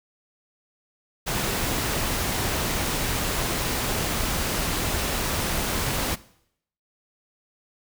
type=noise; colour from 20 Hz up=pink; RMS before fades=-26 dBFS; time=1.26-6.16 s; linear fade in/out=20 ms; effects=noise-tail reverb RT60 0.7 s tail -19 dB re dry